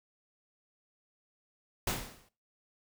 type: noise with exponential decay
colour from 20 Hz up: pink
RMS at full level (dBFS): -29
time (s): 1.87-2.29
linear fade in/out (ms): 5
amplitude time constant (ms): 91
effects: noise-tail reverb RT60 0.3 s tail -17 dB re dry